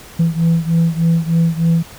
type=beating tone pair; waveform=sine; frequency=164.81 / 168.11 Hz; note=E3 / E3; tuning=0 / +34 cents; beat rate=3.3 Hz; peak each=-12 / -14 dBFS; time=0.19-1.83 s; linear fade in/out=10 ms; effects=tanh soft clip ceiling -8 dBFS + pink hiss -38 dBFS RMS until 1.98 s